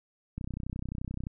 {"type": "click train", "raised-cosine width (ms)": 5, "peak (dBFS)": -23, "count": 29, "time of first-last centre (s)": [0.38, 1.269], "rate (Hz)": 31.5, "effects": []}